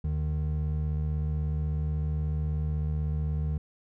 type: tone pair together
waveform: triangle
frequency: 76 / 152.26 Hz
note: D#2 / D#3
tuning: -40 / -37 cents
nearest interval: octave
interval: 1203 cents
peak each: -26 / -29 dBFS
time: 0.04-3.58 s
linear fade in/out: 5 ms
effects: none